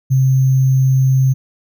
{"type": "tone with sample-and-hold", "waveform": "sine", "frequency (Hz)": 131.7, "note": "C3", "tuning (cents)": 12, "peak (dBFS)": -9, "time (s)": [0.1, 1.34], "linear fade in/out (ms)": 20, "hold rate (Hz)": 6300, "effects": []}